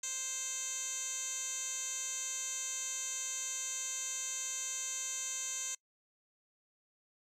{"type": "tone with band-pass filter", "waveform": "10% pulse", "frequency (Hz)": 523.3, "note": "C5", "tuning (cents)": 0, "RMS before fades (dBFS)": -39, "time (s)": [0.03, 5.75], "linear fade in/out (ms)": 5, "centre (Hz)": 6300, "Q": 7.2, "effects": ["noise-tail reverb RT60 0.1 s tail -24 dB re dry"]}